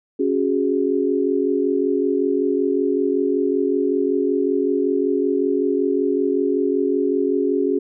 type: chord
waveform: sine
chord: C# suspended fourth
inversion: none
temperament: equal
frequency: 277.2 / 370 / 415.3 Hz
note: C#4 / F#4 / G#4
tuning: 0 / 0 / 0 cents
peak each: -21 dBFS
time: 0.19-7.79 s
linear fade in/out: 10 ms
effects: none